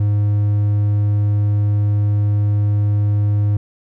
triangle tone, 103.3 Hz, G#2, 9 cents flat, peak -11 dBFS, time 0-3.57 s, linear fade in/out 5 ms, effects none

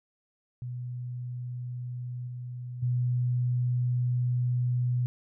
sine tone with level steps, 123.47 Hz, B2, in tune, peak -33 / -35 / -24 dBFS, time 0.62-5.06 s, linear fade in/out 0 ms, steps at 2.27 / 2.82 s, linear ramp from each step 10 ms, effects none

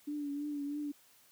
sine tone with vibrato, 290 Hz, D4, 22 cents flat, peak -35 dBFS, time 0.07-0.92 s, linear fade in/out 10 ms, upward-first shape triangle, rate 3.1 Hz, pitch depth 47 cents each way, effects white hiss -64 dBFS RMS until 1.31 s + high-pass 80 Hz 12 dB/octave

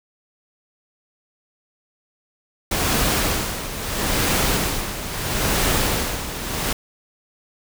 pink noise with tremolo, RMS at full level -19 dBFS, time 2.71-6.73 s, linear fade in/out 5 ms, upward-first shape sine, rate 0.76 Hz, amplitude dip 70%, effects none

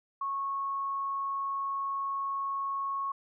sine tone, 1100 Hz, C#6, 14 cents flat, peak -30 dBFS, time 0.21-3.12 s, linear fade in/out 5 ms, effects none

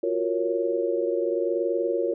sine chord, Gb major seventh, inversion third, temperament equal, 349.2 / 370 / 466.2 / 554.4 Hz, F4 / Gb4 / Bb4 / Db5, 0 / 0 / 0 / 0 cents, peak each -27 / -31 / -27 / -28 dBFS, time 0.03-2.14 s, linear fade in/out 5 ms, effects none

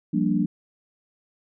sine chord, G minor seventh, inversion third, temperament equal, 174.61 / 196 / 233.1 / 293.7 Hz, F3 / G3 / Bb3 / D4, 0 / 0 / 0 / 0 cents, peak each -25 dBFS, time 0.13-0.46 s, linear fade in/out 10 ms, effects none

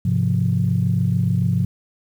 sine chord, F minor, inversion first, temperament equal, 103.83 / 130.81 / 174.61 Hz, Ab2 / C3 / F3, 0 / 0 / 0 cents, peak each -20 dBFS, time 0.05-1.65 s, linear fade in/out 5 ms, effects tanh soft clip ceiling -7 dBFS + 8-bit

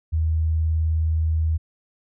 sine tone with vibrato, 79.8 Hz, D#2, 44 cents sharp, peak -18 dBFS, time 0.12-1.58 s, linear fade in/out 20 ms, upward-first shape triangle, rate 19 Hz, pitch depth 18 cents each way, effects none

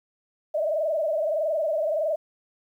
sine tone with frequency modulation, 623 Hz, D#5, 2 cents sharp, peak -22 dBFS, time 0.54-2.16 s, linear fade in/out 10 ms, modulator 21.6 Hz, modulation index 1.8, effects 10-bit

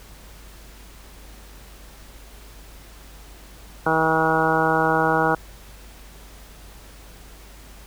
harmonic tone, 160.1 Hz, D#3, 50 cents sharp, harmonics 1 / 2 / 3 / 4 / 5 / 6 / 7 / 8 / 9, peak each -28 / -26 / -24 / -27 / -23 / -26 / -28 / -28 / -24 dBFS, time 3.86-5.35 s, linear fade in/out 5 ms, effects added 50 Hz sine -43 dBFS peak until 7.86 s + pink hiss -47 dBFS RMS until 7.86 s

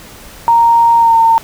sine tone with pitch glide, 930 to 909.8 Hz, A#5 to A#5, -4 to -42 cents, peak -5 dBFS, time 0.48-1.38 s, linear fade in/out 0 ms, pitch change -38 cents, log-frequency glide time 0.97-1.17 s, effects pink hiss -35 dBFS RMS until 1.43 s

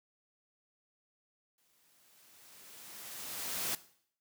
white noise with exponential growth, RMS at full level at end -34 dBFS, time 1.58-3.75 s, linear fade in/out 2 ms, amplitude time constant 470 ms, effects noise-tail reverb RT60 0.6 s tail -17 dB re dry + high-pass 100 Hz 12 dB/octave

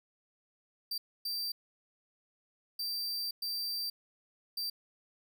45% pulse tone bursts at uneven times, 4686 Hz, D8, 5 cents flat, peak -33 dBFS, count 5, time 0.91-0.98 / 1.25-1.52 / 2.79-3.31 / 3.42-3.9 / 4.57-4.7 s, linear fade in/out 5 ms, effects none

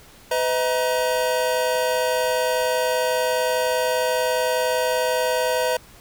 square tone cluster, 505 / 636 / 945 Hz, B4 / D#5 / A#5, +39 / +38 / +23 cents, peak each -23 / -25 / -27 dBFS, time 0.31-5.77 s, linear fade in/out 5 ms, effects pink hiss -48 dBFS RMS until 6 s

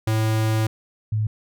square / sine tone pair in turn, 110 / 107.8 Hz, A2 / A2, 0 / -35 cents, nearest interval unison, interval 35 cents, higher first, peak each -19 dBFS, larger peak neither, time 0.07-0.67 / 1.12-1.27 s, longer first, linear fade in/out 5 ms, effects none

